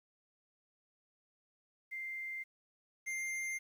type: tone pair in turn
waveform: sine / square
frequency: 2093 / 2102 Hz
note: C7 / C7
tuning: 0 / +7 cents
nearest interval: unison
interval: 7 cents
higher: second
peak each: -39 / -37 dBFS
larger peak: second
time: 1.91-2.44 / 3.06-3.59 s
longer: neither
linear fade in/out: 20 ms
effects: low-pass 12000 Hz 12 dB/octave + 11-bit